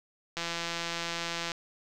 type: click train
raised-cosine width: 0.2 ms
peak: -16 dBFS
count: 195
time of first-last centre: 0.37-1.518 s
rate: 169 Hz
effects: none